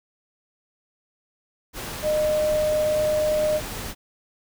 sine tone in noise, 611 Hz, D#5, 32 cents flat, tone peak -19 dBFS, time 2.02-3.61 s, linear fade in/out 50 ms, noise pink, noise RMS -33 dBFS, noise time 1.73-3.95 s, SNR +11 dB, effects none

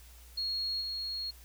sine tone with level steps, 4300 Hz, C8, 47 cents sharp, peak -31 / -34 dBFS, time 0.37-1.31 s, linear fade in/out 10 ms, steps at 0.8 s, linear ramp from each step 20 ms, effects added 60 Hz sine -52 dBFS peak until 1.44 s + white hiss -58 dBFS RMS until 1.44 s

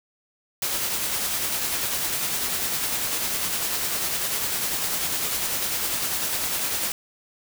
white noise with tremolo, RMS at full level -25 dBFS, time 0.62-6.92 s, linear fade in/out 2 ms, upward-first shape sine, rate 10 Hz, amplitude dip 30%, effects none

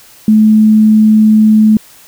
sine tone, 216 Hz, A3, 32 cents flat, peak -3 dBFS, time 0.28-1.77 s, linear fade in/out 2 ms, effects white hiss -40 dBFS RMS until 2.07 s

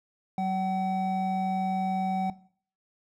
triangle tone pair together, 188.6 / 757.7 Hz, F#3 / F#5, +33 / +41 cents, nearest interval 2 octaves, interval 2408 cents, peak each -27 dBFS, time 0.38-2.3 s, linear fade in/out 2 ms, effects noise-tail reverb RT60 0.5 s tail -17 dB re dry

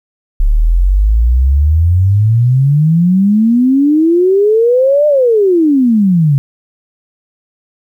sine exponential two-way sweep, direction up then down, 34.65 to 606 to 134.6 Hz, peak -6 dBFS, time 0.4-6.38 s, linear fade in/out 0 ms, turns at 5.07 s, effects 8-bit

